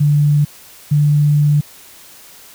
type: tone pair in turn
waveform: sine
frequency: 146.83 / 147.37 Hz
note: D3 / D3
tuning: 0 / +6 cents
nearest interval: unison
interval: 6 cents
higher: second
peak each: -9 dBFS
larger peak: neither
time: 0-0.45 / 0.91-1.61 s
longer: second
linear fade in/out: 10 ms
effects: white hiss -41 dBFS RMS until 2.54 s